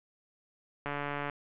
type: click train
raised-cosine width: 0.5 ms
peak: -20 dBFS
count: 64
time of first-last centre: 0.86-1.297 s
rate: 144 Hz
effects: resampled to 8000 Hz + 10-bit